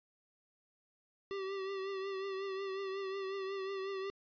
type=tone with vibrato; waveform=square; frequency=388 Hz; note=G4; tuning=18 cents flat; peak=-38 dBFS; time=1.31-4.1 s; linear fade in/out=0 ms; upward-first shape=triangle; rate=5.5 Hz; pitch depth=46 cents each way; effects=resampled to 11025 Hz